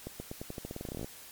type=accelerating click train; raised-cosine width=2 ms; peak=-25 dBFS; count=19; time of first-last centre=0.07-1.045 s; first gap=130 ms; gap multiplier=0.88; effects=white hiss -50 dBFS RMS until 1.31 s + MP3 96 kbps